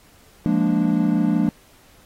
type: chord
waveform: triangle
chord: Bb dominant seventh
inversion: second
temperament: equal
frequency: 174.61 / 207.7 / 233.1 / 293.7 Hz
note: F3 / Ab3 / Bb3 / D4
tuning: 0 / 0 / 0 / 0 cents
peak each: -20 dBFS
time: 0.46-1.49 s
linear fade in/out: 0 ms
effects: pink hiss -53 dBFS RMS until 2.05 s + AAC 48 kbps